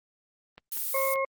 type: click train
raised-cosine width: 0.3 ms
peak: -29 dBFS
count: 4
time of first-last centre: 0.58-1.158 s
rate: 5.19 Hz
type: noise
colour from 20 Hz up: violet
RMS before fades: -31 dBFS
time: 0.72-1.14 s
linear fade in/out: 0 ms
type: harmonic tone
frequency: 539 Hz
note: C#5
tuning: 49 cents flat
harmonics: 1 / 2 / 4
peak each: -27 / -30 / -33 dBFS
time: 0.94-1.25 s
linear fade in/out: 5 ms
effects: Opus 32 kbps